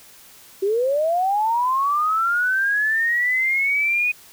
sine linear sweep, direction up, 376.4 to 2489 Hz, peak -17 dBFS, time 0.62-4.12 s, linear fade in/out 10 ms, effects white hiss -47 dBFS RMS until 4.32 s

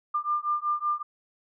sine beating tone pair, 1195 / 1200.3 Hz, D6 / D6, +30 / +37 cents, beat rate 5.3 Hz, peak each -28 dBFS, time 0.14-1.03 s, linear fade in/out 10 ms, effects none

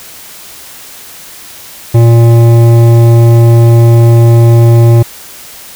triangle tone with hard clipping, 116.54 Hz, A#2, in tune, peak -3 dBFS, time 1.94-5.03 s, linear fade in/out 10 ms, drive 16 dB, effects white hiss -30 dBFS RMS until 5.75 s

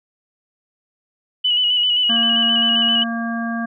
sine tone with vibrato, 2950 Hz, F#7, 6 cents flat, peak -14 dBFS, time 1.44-3.04 s, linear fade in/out 10 ms, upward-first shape square, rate 7.6 Hz, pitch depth 28 cents each way
harmonic tone, 230.9 Hz, A#3, 16 cents flat, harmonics 1 / 3 / 5 / 7, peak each -22 / -29 / -32 / -28 dBFS, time 2.09-3.66 s, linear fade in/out 10 ms
effects none

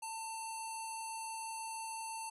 square tone with low-pass filter, 897 Hz, A5, 33 cents sharp, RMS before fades -43 dBFS, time 0.02-2.3 s, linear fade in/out 10 ms, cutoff 9600 Hz, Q 6.5, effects none

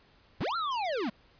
square linear two-way sweep, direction up then down, 38.81 to 1400 to 188.7 Hz, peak -30 dBFS, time 0.4-1.1 s, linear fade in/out 10 ms, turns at 0.56 s, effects pink hiss -62 dBFS RMS until 1.39 s + resampled to 11025 Hz

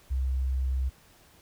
sine tone, 65.41 Hz, C2, in tune, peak -24 dBFS, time 0.1-0.9 s, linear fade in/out 20 ms, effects tanh soft clip ceiling -20 dBFS + pink hiss -58 dBFS RMS until 1.41 s

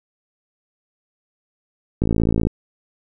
click train, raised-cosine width 3 ms, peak -6 dBFS, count 26, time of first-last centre 2.02-2.47 s, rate 55.6 Hz, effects none

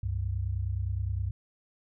sine tone pair together, 68.33 / 98 Hz, C#2 / G2, -24 / 0 cents, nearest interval tritone, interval 624 cents, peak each -32 / -30 dBFS, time 0.03-1.31 s, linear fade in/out 5 ms, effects none

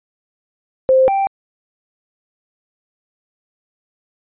sine / triangle tone pair in turn, 523.3 / 784.1 Hz, C5 / G5, 0 / 0 cents, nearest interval perfect fifth, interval 700 cents, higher second, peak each -8 / -12 dBFS, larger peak first, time 0.89-1.08 / 1.08-1.27 s, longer neither, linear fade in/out 0 ms, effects resampled to 8000 Hz

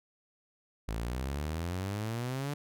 sawtooth exponential sweep, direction up, 53 to 147.7 Hz, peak -29 dBFS, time 0.88-2.54 s, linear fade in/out 5 ms, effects none

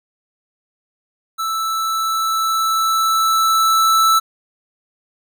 square tone with level ramp, 1318.5 Hz, E6, in tune, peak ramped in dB -20 to -11 dBFS, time 1.38-4.2 s, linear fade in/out 20 ms, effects none

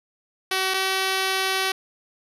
5% pulse tone pair in turn, 378.8 / 381.2 Hz, F#4 / G4, +41 / -48 cents, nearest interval unison, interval 11 cents, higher second, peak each -10 dBFS, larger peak neither, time 0.51-0.74 / 0.74-1.72 s, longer second, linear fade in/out 5 ms, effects low-pass 12000 Hz 12 dB/octave

